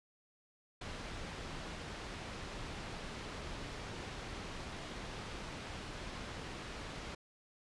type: low-pass noise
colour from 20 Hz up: pink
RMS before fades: -45 dBFS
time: 0.81-7.15 s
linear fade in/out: 5 ms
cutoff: 4700 Hz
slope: 12 dB/octave
effects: resampled to 24000 Hz